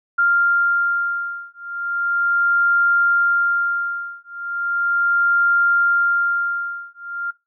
sine beating tone pair, 1395 / 1395.37 Hz, F6 / F6, -2 / -2 cents, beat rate 0.37 Hz, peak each -19 dBFS, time 0.18-7.31 s, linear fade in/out 10 ms, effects noise-tail reverb RT60 0.2 s tail -20 dB re dry

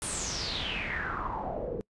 pink noise with low-pass filter sweep, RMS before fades -34 dBFS, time 0.02-1.81 s, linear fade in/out 0 ms, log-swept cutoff 9900 to 410 Hz, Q 7.2, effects noise-tail reverb RT60 0.1 s tail -24 dB re dry + resampled to 24000 Hz

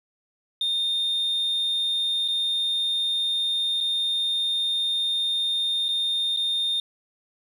sine tone with dropouts, 3645 Hz, A#7, 40 cents flat, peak -20 dBFS, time 0.61-6.8 s, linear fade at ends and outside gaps 2 ms, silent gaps 2.279-2.284 / 3.805-3.809 / 5.884-5.888 / 6.364-6.371 s, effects tanh soft clip ceiling -20 dBFS + 9-bit

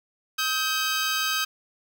15% pulse tone pair together, 1271.6 / 1568 Hz, D#6 / G6, +37 / 0 cents, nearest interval major third, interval 363 cents, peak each -20 dBFS, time 0.38-1.45 s, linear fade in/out 10 ms, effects none

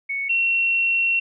sine tone pair in turn, 2217 / 2725 Hz, C#7 / F7, 0 / -43 cents, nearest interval major third, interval 357 cents, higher second, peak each -23 / -17 dBFS, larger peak second, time 0.09-0.29 / 0.29-1.2 s, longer second, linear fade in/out 10 ms, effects none

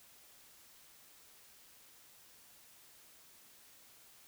silence, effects white hiss -61 dBFS RMS until 4.27 s

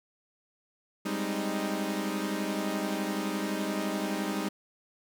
sawtooth chord, Ab major seventh, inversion third, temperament equal, 196 / 207.7 / 261.6 / 311.1 Hz, G3 / Ab3 / C4 / Eb4, 0 / 0 / 0 / 0 cents, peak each -30 / -32 / -35 / -30 dBFS, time 1.05-4.49 s, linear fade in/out 10 ms, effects none

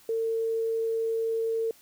sine tone, 451.9 Hz, A4, 46 cents sharp, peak -25 dBFS, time 0.09-1.71 s, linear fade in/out 2 ms, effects white hiss -57 dBFS RMS until 1.81 s

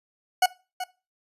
40% pulse tone with echo, 736 Hz, F#5, 9 cents flat, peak -15 dBFS, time 0.42-0.46 s, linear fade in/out 5 ms, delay 380 ms, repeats 1, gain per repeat -12 dB, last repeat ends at 0.84 s, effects noise-tail reverb RT60 0.3 s tail -20 dB re dry + resampled to 32000 Hz

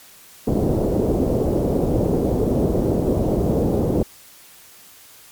white low-pass noise, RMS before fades -19 dBFS, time 0.47-4.03 s, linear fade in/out 5 ms, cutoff 500 Hz, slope 24 dB/octave, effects white hiss -46 dBFS RMS until 5.31 s + MP3 96 kbps

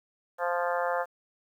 harmonic tone with a mistuned harmonic, 174.61 Hz, F3, in tune, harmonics 3 / 4 / 5 / 6 / 7 / 8 / 9 / 10, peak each -30 / -32 / -34 / -36 / -37 / -38 / -39 / -40 dBFS, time 0.38-1.06 s, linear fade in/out 50 ms, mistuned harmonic 9, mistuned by +16 cents, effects 10-bit

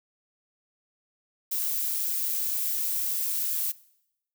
violet noise with amplitude modulation, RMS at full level -27 dBFS, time 1.51-3.72 s, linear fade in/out 10 ms, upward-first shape sine, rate 156 Hz, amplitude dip 30%, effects noise-tail reverb RT60 0.8 s tail -21 dB re dry

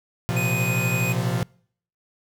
45% pulse chord, Bb suspended second, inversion none, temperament equal with one note detuned, 116.54 / 128.79 / 174.61 Hz, Bb2 / C3 / F3, 0 / -27 / 0 cents, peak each -26 / -26 / -27 dBFS, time 0.29-1.43 s, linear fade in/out 0 ms
square tone, 2489 Hz, D#7, in tune, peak -26 dBFS, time 0.36-1.13 s, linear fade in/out 10 ms
effects noise-tail reverb RT60 0.6 s tail -26 dB re dry

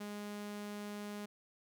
sawtooth tone, 206.7 Hz, G#3, 8 cents flat, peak -38 dBFS, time 0-1.26 s, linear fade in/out 10 ms, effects none

